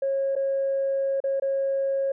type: tone with dropouts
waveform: sine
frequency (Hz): 545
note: C#5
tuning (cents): -29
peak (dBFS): -21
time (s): 0.02-2.12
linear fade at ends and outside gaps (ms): 5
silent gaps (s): 0.354-0.362 / 1.203-1.239 / 1.399-1.421
effects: tanh soft clip ceiling -18 dBFS